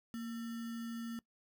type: tone with sample-and-hold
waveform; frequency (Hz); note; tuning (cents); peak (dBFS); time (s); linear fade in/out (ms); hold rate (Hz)
sine; 231.6; A#3; -11; -39; 0.14-1.19; 0; 1575
effects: noise-tail reverb RT60 0.1 s tail -22 dB re dry